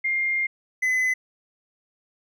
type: tone pair in turn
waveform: sine / triangle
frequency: 2115 / 2022 Hz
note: C7 / B6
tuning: +18 / +40 cents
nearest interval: minor second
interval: 78 cents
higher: first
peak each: -21 / -18 dBFS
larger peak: second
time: 0.04-0.47 / 0.82-1.14 s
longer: first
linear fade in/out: 10 ms
effects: none